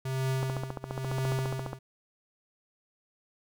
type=tone with tremolo; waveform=square; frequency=132 Hz; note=C3; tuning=16 cents sharp; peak=-27 dBFS; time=0.05-1.79 s; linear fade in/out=5 ms; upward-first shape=triangle; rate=1 Hz; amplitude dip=95%
type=click train; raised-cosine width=1 ms; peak=-20 dBFS; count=20; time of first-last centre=0.43-1.731 s; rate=14.6 Hz
effects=none